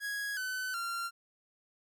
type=tone with pitch steps; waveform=45% pulse; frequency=1659 / 1512.5 / 1379 Hz; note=G#6 / F#6 / F6; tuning=-2 / +38 / -22 cents; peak=-34 dBFS; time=0-1.11 s; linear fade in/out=50 ms; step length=370 ms; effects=none